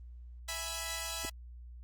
5% pulse chord, E major, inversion none, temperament equal, 659.3 / 830.6 / 987.8 Hz, E5 / G#5 / B5, 0 / 0 / 0 cents, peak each -29 / -31 / -29 dBFS, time 0.48-1.3 s, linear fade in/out 10 ms
clicks, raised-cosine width 2 ms, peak -29 dBFS, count 2, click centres 1.248 / 1.251 s
effects added 60 Hz sine -46 dBFS peak until 1.83 s + Opus 32 kbps

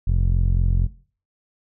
15% pulse tone with low-pass filter, 44.22 Hz, F1, 22 cents sharp, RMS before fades -18 dBFS, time 0.07-0.87 s, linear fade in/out 10 ms, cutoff 96 Hz, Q 0.56, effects noise-tail reverb RT60 0.4 s tail -17 dB re dry

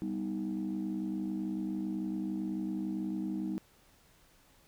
sine chord, G augmented, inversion none, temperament equal with one note detuned, 196 / 246.9 / 314 Hz, G3 / B3 / D#4, 0 / 0 / +16 cents, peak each -35 / -39 / -35 dBFS, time 0.02-3.58 s, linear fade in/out 0 ms, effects tanh soft clip ceiling -27 dBFS + pink hiss -64 dBFS RMS until 4.67 s

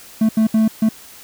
triangle tone bursts at uneven times, 220 Hz, A3, in tune, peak -9 dBFS, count 4, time 0.21-0.29 / 0.37-0.47 / 0.54-0.68 / 0.82-0.89 s, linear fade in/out 5 ms, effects white hiss -41 dBFS RMS until 1.23 s

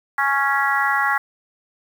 harmonic tone, 277.2 Hz, C#4, in tune, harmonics 3 / 4 / 5 / 6 / 7, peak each -23 / -23 / -23 / -23 / -23 dBFS, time 0.18-1.18 s, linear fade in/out 5 ms, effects 7-bit

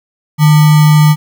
sine tone with sample-and-hold, 152.2 Hz, D#3, 38 cents flat, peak -3 dBFS, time 0.38-1.16 s, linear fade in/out 50 ms, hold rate 1050 Hz, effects none

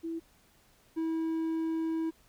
sine / triangle tone pair in turn, 329.6 / 324.1 Hz, E4 / E4, 0 / -29 cents, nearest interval unison, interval 29 cents, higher first, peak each -33 / -27 dBFS, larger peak second, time 0.03-0.2 / 0.96-2.11 s, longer second, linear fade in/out 20 ms, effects pink hiss -64 dBFS RMS until 2.28 s

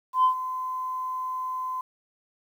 sine tone with ADSR envelope, 1025 Hz, C6, 36 cents flat, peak -14 dBFS, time 0.13-1.81 s, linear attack 110 ms, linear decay 100 ms, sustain -14 dB, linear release 3 ms, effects tanh soft clip ceiling -13 dBFS + 9-bit

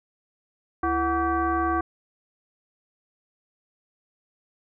sine tone with frequency modulation, 740 Hz, F#5, in tune, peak -21 dBFS, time 0.83-1.81 s, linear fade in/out 5 ms, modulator 406 Hz, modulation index 1.6, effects none

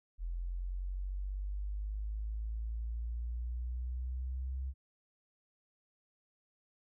sine linear sweep, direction up, 42.44 to 66.2 Hz, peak -35 dBFS, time 0.18-4.74 s, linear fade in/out 50 ms, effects none

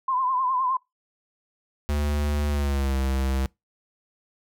sine tone with vibrato, 1030 Hz, C6, 28 cents flat, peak -21 dBFS, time 0.08-0.77 s, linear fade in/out 5 ms, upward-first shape triangle, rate 9.7 Hz, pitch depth 80 cents each way
square tone with pitch glide, 73.42 to 66.55 Hz, D2 to C2, 0 to +30 cents, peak -23 dBFS, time 1.89-3.46 s, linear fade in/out 0 ms, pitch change -170 cents, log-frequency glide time 2.49-2.96 s
effects noise-tail reverb RT60 0.2 s tail -25 dB re dry

